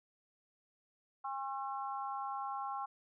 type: harmonic tone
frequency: 270 Hz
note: C#4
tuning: 45 cents flat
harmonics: 3 / 4 / 5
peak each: -40 / -41 / -46 dBFS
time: 1.24-2.86 s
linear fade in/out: 10 ms
effects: none